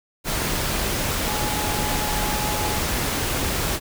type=tone in noise; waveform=sine; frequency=844 Hz; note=G#5; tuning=28 cents sharp; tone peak=-29 dBFS; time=1.25-2.82 s; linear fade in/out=50 ms; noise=pink; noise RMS=-24 dBFS; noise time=0.24-3.8 s; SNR=-8 dB; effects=none